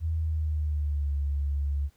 sine tone with pitch glide, 80.6 to 70.98 Hz, E2 to C#2, -38 to +42 cents, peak -25 dBFS, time 0-1.9 s, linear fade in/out 50 ms, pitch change -220 cents, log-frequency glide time 0.13-1.13 s, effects pink hiss -67 dBFS RMS until 1.96 s

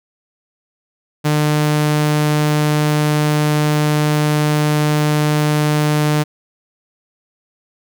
sawtooth tone, 150.4 Hz, D3, 42 cents sharp, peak -9 dBFS, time 1.24-6.24 s, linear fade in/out 20 ms, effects none

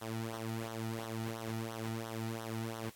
sawtooth tone with flanger, 112.9 Hz, A2, 45 cents sharp, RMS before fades -40 dBFS, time 0.01-2.9 s, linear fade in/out 10 ms, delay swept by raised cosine 0.41 to 1.91 ms, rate 2.9 Hz, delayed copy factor -0.8, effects white hiss -60 dBFS RMS until 2.95 s + AAC 64 kbps

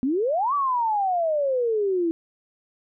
sine exponential two-way sweep, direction up then down, 244.7 to 1173 to 324.3 Hz, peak -20 dBFS, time 0.03-2.11 s, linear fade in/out 0 ms, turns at 0.54 s, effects none

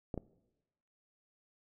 clicks, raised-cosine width 2 ms, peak -24 dBFS, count 2, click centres 0.142 / 0.177 s, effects noise-tail reverb RT60 1.0 s tail -20 dB re dry

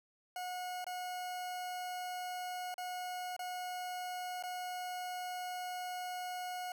40% pulse tone with dropouts, 726 Hz, F#5, 33 cents flat, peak -38 dBFS, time 0.36-6.72 s, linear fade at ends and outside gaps 2 ms, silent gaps 0.844-0.866 / 2.742-2.78 / 3.365-3.392 / 4.426-4.436 s, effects none

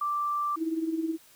sine tone, 1174.7 Hz, D6, in tune, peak -26 dBFS, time 0.01-0.56 s, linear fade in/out 5 ms
sine tone with tremolo, 323.6 Hz, E4, 32 cents flat, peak -24 dBFS, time 0.56-1.18 s, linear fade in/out 50 ms, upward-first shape sine, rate 19 Hz, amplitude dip 65%
effects white hiss -57 dBFS RMS until 1.35 s

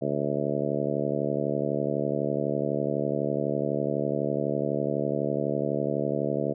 harmonic tone, 72 Hz, D2, 34 cents flat, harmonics 2 / 3 / 4 / 5 / 6 / 7 / 8 / 9, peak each -33 / -33 / -33 / -33 / -33 / -33 / -33 / -33 dBFS, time 0.01-6.54 s, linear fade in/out 20 ms, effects none

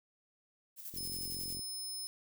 violet noise with tremolo, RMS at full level -44 dBFS, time 0.76-1.59 s, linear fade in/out 50 ms, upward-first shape square, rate 11 Hz, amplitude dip 55%
click train, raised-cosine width 3 ms, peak -37 dBFS, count 30, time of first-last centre 0.94-1.593 s, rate 44.4 Hz
20% pulse tone, 5200 Hz, E8, 24 cents flat, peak -34 dBFS, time 0.97-2.07 s, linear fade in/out 0 ms
effects none

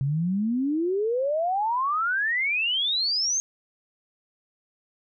sine exponential sweep, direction up, 131.9 to 6510 Hz, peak -22 dBFS, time 0.01-3.4 s, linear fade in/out 0 ms, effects none

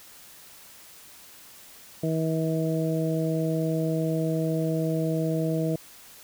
harmonic tone, 160.5 Hz, E3, 46 cents flat, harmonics 1 / 2 / 3 / 4, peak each -26 / -29 / -31 / -32 dBFS, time 2.03-5.76 s, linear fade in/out 5 ms, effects white hiss -49 dBFS RMS until 6.23 s

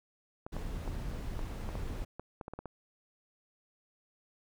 clicks, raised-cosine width 1 ms, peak -27 dBFS, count 12, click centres 0.465 / 0.566 / 0.877 / 1.392 / 1.69 / 1.754 / 2.196 / 2.412 / 2.481 / 2.536 / 2.59 / 2.657 s
brown noise, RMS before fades -38 dBFS, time 0.52-2.05 s, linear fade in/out 10 ms
effects none

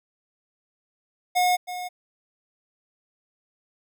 square tone with echo, 723 Hz, F#5, 40 cents flat, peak -19 dBFS, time 1.35-1.57 s, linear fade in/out 20 ms, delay 320 ms, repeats 1, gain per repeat -12 dB, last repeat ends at 1.89 s, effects none

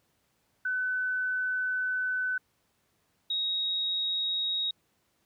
sine tone pair in turn, 1507 / 3781 Hz, F#6 / A#7, +31 / +24 cents, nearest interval octave + major third, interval 1593 cents, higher second, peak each -27 dBFS, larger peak neither, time 0.65-2.38 / 3.3-4.71 s, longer first, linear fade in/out 5 ms, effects pink hiss -72 dBFS RMS until 5.25 s + high-pass 80 Hz 12 dB/octave

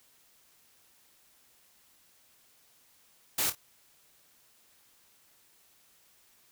white noise with echo, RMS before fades -29 dBFS, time 3.38-3.5 s, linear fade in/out 5 ms, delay 26 ms, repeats 2, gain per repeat -10 dB, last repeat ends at 3.552 s, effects white hiss -64 dBFS RMS until 6.51 s

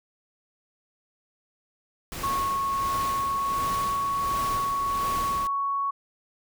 pink noise with tremolo, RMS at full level -34 dBFS, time 2.12-5.47 s, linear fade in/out 0 ms, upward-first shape sine, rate 1.4 Hz, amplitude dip 50%
sine tone with pitch glide, 1100 to 1112.8 Hz, C#6 to C#6, -14 to +6 cents, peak -24 dBFS, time 2.23-5.91 s, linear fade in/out 10 ms, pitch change +20 cents, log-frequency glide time 3.05-3.88 s
effects none

